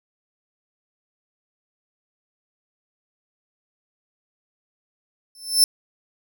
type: tone with exponential growth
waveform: 25% pulse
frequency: 5300 Hz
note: E8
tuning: 9 cents sharp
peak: -4 dBFS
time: 5.35-5.64 s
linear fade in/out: 1 ms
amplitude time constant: 63 ms
effects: none